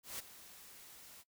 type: noise with ADSR envelope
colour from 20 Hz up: white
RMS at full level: -42 dBFS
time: 0.03-1.24 s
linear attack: 160 ms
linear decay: 16 ms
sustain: -14 dB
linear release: 39 ms
effects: noise-tail reverb RT60 0.1 s tail -20 dB re dry